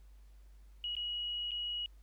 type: tone with dropouts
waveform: sine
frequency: 2907 Hz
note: F#7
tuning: 31 cents flat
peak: -35 dBFS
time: 0.84-1.86 s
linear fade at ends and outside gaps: 1 ms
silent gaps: 0.952-0.966 / 1.509-1.516 s
effects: added 50 Hz sine -54 dBFS peak until 2.02 s + pink hiss -73 dBFS RMS until 2.02 s